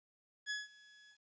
sawtooth tone with ADSR envelope, 1690 Hz, G#6, 30 cents sharp, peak -32 dBFS, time 0.46-1.18 s, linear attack 45 ms, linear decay 170 ms, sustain -23 dB, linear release 80 ms, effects resampled to 16000 Hz + 12-bit

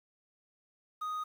triangle tone with quantisation, 1244.5 Hz, D#6, in tune, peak -32 dBFS, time 1.01-1.24 s, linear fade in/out 10 ms, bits 10, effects none

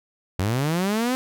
sawtooth linear sweep, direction up, 87.31 to 261.6 Hz, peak -17 dBFS, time 0.39-1.15 s, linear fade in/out 0 ms, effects none

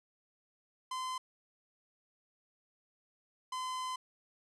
45% pulse tone pair in turn, 1029 / 1023.8 Hz, C6 / C6, -29 / -38 cents, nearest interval unison, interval 9 cents, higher first, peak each -36 / -36 dBFS, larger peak neither, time 0.91-1.18 / 3.52-3.96 s, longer second, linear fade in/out 5 ms, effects resampled to 22050 Hz

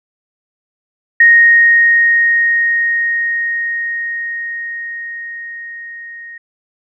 sine tone with level ramp, 1864.7 Hz, A#6, in tune, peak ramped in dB -3 to -29 dBFS, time 1.2-6.38 s, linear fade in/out 5 ms, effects none

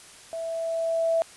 sine tone with level ramp, 659.3 Hz, E5, in tune, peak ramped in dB -30 to -19 dBFS, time 0.33-1.22 s, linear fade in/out 0 ms, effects white hiss -48 dBFS RMS until 1.36 s + resampled to 24000 Hz

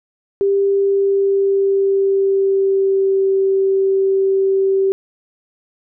sine tone with pitch glide, 396.1 to 387.1 Hz, G4 to G4, +18 to -22 cents, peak -12 dBFS, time 0.41-4.92 s, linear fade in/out 0 ms, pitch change -40 cents, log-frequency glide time 0.64-3.28 s, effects none

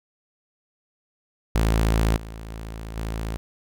sawtooth tone with level steps, 55 Hz, A1, in tune, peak -14 / -31 / -29 / -23 dBFS, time 1.55-3.37 s, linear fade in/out 0 ms, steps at 2.16 / 2.49 / 2.96 s, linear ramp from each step 2 ms, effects none

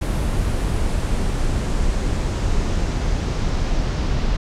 brown noise with low-pass filter sweep, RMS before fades -20 dBFS, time 0.01-4.37 s, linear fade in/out 10 ms, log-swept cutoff 11000 to 5300 Hz, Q 1.5, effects none

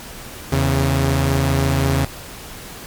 sawtooth tone pair together, 80.9 / 136.06 Hz, E2 / C#3, -32 / -32 cents, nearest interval major sixth, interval 900 cents, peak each -15 / -13 dBFS, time 0.52-2.05 s, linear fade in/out 5 ms, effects pink hiss -35 dBFS RMS until 2.86 s + MP3 96 kbps

